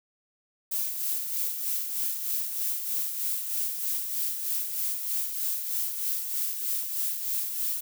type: noise with tremolo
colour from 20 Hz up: violet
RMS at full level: -28 dBFS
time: 0.71-7.81 s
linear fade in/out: 10 ms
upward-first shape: sine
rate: 3.2 Hz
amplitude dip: 50%
effects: none